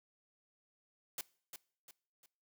white noise with echo, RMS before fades -40 dBFS, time 1.18-1.21 s, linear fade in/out 2 ms, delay 350 ms, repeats 3, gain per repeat -8 dB, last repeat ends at 2.26 s, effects noise-tail reverb RT60 0.5 s tail -22 dB re dry + high-pass 150 Hz 12 dB/octave

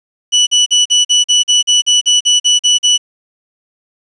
30% pulse tone bursts, 2960 Hz, F#7, in tune, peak -4 dBFS, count 14, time 0.32-2.979 s, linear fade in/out 20 ms, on 150 ms, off 43 ms, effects resampled to 22050 Hz + 7-bit

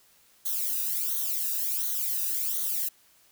violet noise with flanger, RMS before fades -29 dBFS, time 0.45-2.89 s, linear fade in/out 10 ms, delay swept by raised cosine 0.39 to 0.94 ms, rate 1.4 Hz, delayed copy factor -0.85, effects white hiss -61 dBFS RMS until 3.31 s

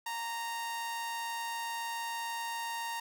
sawtooth tone with amplitude modulation, 927 Hz, A#5, 10 cents flat, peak -30 dBFS, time 0.06-3 s, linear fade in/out 5 ms, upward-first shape sine, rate 215 Hz, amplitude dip 30%, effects none

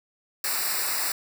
white noise with comb filter, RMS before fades -27 dBFS, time 0.44-1.12 s, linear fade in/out 2 ms, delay 0.31 ms, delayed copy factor -0.9, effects none

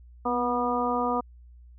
harmonic tone with a mistuned harmonic, 243.4 Hz, B3, 25 cents flat, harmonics 1 / 2 / 3 / 4 / 5, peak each -30 / -30 / -30 / -30 / -30 dBFS, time 0.25-1.21 s, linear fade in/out 10 ms, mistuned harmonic 1, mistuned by +30 cents, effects added 60 Hz sine -47 dBFS peak until 1.78 s

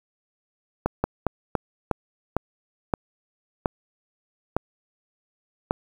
slowing click train, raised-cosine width 1 ms, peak -7 dBFS, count 10, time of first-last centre 0.86-5.709 s, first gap 180 ms, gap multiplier 1.26, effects 7-bit

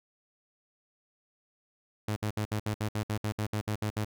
sawtooth tone bursts, 106.3 Hz, G#2, 41 cents sharp, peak -25 dBFS, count 14, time 2.08-4.047 s, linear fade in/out 5 ms, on 82 ms, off 63 ms, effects none

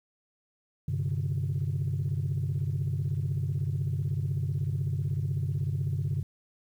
sine chord, G suspended fourth, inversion none, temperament equal with one note detuned, 96.76 / 130.81 / 146.83 Hz, G2 / C3 / D3, -22 / 0 / 0 cents, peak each -30 dBFS, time 0.88-6.23 s, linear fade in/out 5 ms, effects tanh soft clip ceiling -22 dBFS + 10-bit

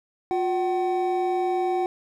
triangle tone pair together, 357.2 / 756.9 Hz, F4 / F#5, +39 / +39 cents, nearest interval octave + minor second, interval 1300 cents, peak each -22 / -23 dBFS, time 0.31-1.86 s, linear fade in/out 0 ms, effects none

